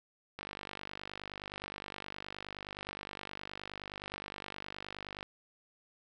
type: click train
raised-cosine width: 0.3 ms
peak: -25 dBFS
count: 241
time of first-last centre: 0.39-5.229 s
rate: 49.6 Hz
effects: none